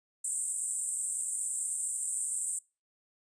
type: band-pass noise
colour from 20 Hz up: pink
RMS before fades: -34 dBFS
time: 0.24-2.59 s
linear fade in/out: 5 ms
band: 7800 to 9200 Hz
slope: 96 dB/octave
effects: noise-tail reverb RT60 0.3 s tail -24 dB re dry + resampled to 22050 Hz